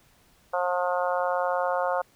harmonic tone, 179 Hz, F3, 43 cents sharp, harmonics 3 / 4 / 5 / 6 / 7 / 8, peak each -27 / -29 / -31 / -33 / -34 / -35 dBFS, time 0.53-2.02 s, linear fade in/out 10 ms, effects pink hiss -61 dBFS RMS until 2.15 s

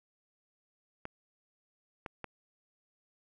clicks, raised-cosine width 0.5 ms, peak -24 dBFS, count 3, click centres 1.054 / 2.062 / 2.243 s, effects none

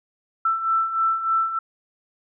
sine beating tone pair, 1329 / 1332.3 Hz, E6 / E6, +14 / +18 cents, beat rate 3.3 Hz, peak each -26 / -20 dBFS, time 0.45-1.59 s, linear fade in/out 5 ms, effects none

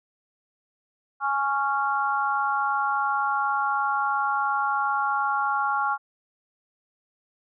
harmonic tone, 277.2 Hz, C#4, in tune, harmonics 3 / 4 / 5, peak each -26 / -27 / -26 dBFS, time 1.2-5.98 s, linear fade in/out 50 ms, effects none

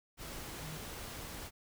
sine tone in noise, 155.56 Hz, D#3, in tune, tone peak -44 dBFS, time 0.59-0.79 s, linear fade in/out 50 ms, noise pink, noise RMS -45 dBFS, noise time 0.17-1.51 s, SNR -2 dB, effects none

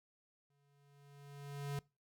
square tone with exponential growth, 142 Hz, C#3, 42 cents sharp, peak -37 dBFS, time 0.5-1.79 s, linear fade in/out 2 ms, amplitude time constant 280 ms, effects noise-tail reverb RT60 0.3 s tail -24 dB re dry

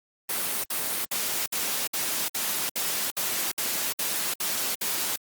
white noise bursts, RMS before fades -28 dBFS, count 12, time 0.29-5.161 s, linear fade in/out 5 ms, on 350 ms, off 61 ms, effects high-pass 150 Hz 12 dB/octave + Opus 32 kbps

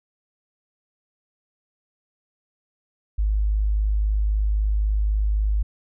sine tone, 51.9 Hz, G#1, in tune, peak -18 dBFS, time 3.18-5.63 s, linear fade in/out 10 ms, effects none

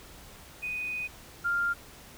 sine tone pair in turn, 2489 / 1396.9 Hz, D#7 / F6, 0 / 0 cents, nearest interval minor seventh, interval 1000 cents, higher first, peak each -31 / -25 dBFS, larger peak second, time 0.62-1.08 / 1.44-1.74 s, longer first, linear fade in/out 20 ms, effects added 60 Hz sine -60 dBFS peak until 2.17 s + pink hiss -50 dBFS RMS until 2.17 s

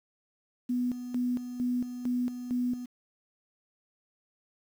sine tone with tremolo, 246.9 Hz, B3, in tune, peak -26 dBFS, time 0.69-2.86 s, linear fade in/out 10 ms, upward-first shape square, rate 2.2 Hz, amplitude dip 65%, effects 9-bit

